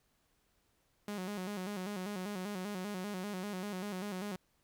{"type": "tone with vibrato", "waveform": "sawtooth", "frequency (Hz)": 194.8, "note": "G3", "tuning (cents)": -11, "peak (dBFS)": -34, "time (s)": [1.08, 4.36], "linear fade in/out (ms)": 2, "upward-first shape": "square", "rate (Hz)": 5.1, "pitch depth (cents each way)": 100, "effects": ["pink hiss -75 dBFS RMS until 4.63 s"]}